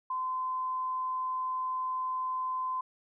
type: tone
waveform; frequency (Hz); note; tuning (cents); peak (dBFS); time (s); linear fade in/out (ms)
sine; 1028; C6; -31; -30; 0.1-2.81; 5
effects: none